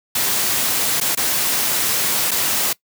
white noise with dropouts, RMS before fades -19 dBFS, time 0.15-2.73 s, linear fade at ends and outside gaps 5 ms, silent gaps 1.002-1.011 / 1.151-1.172 / 2.309-2.314 s, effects noise-tail reverb RT60 0.1 s tail -21 dB re dry + high-pass 100 Hz 12 dB/octave

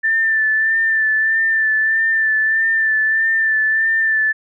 sine tone with vibrato, 1773 Hz, A6, 13 cents sharp, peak -13 dBFS, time 0.03-4.33 s, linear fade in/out 20 ms, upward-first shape sine, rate 1.6 Hz, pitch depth 26 cents each way, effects none

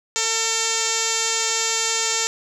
5% pulse tone with low-pass filter, 450.8 Hz, A4, 42 cents sharp, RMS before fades -22 dBFS, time 0.16-2.27 s, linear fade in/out 0 ms, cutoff 7300 Hz, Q 8.7, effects none

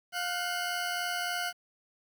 20% pulse tone pair together, 708.3 / 1500 Hz, F5 / F#6, +24 / +23 cents, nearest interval octave + minor second, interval 1299 cents, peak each -28 / -30 dBFS, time 0.12-1.53 s, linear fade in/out 50 ms, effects 10-bit

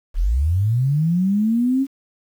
sine linear sweep, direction up, 32.7 to 276.4 Hz, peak -15 dBFS, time 0.14-1.87 s, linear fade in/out 50 ms, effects 8-bit

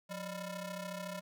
sawtooth ring-modulated tone, 394.2 Hz, G4, 10 cents sharp, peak -33 dBFS, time 0.09-1.21 s, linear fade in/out 20 ms, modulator 214 Hz, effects none

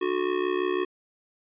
square tone with amplitude modulation, 365.8 Hz, F#4, 20 cents flat, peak -21 dBFS, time 0.01-0.85 s, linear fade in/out 10 ms, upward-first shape sine, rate 66 Hz, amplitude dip 85%, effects resampled to 8000 Hz

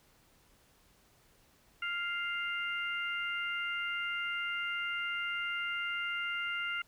harmonic tone, 698.5 Hz, F5, in tune, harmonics 2 / 3 / 4, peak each -36 / -38 / -39 dBFS, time 1.82-6.82 s, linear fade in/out 5 ms, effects pink hiss -66 dBFS RMS until 6.87 s

